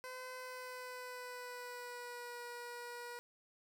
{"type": "tone with pitch glide", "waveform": "15% pulse", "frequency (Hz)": [510, 481.4], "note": ["C5", "B4"], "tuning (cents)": [-44, -44], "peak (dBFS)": -39, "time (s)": [0.04, 3.19], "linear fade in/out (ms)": 0, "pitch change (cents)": -100, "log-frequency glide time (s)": [0.37, 2.43], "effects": []}